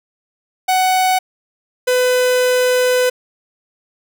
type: tone pair in turn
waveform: 45% pulse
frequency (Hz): 746 / 501.8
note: F#5 / B4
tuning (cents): +14 / +28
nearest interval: perfect fifth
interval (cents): 686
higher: first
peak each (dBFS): -12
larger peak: neither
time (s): 0.68-1.19 / 1.87-3.1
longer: second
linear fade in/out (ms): 10
effects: none